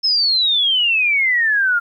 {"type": "exponential sweep", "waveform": "sine", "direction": "down", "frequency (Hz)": [5274, 1386], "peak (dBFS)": -13, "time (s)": [0.03, 1.8], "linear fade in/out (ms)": 20, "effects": ["9-bit"]}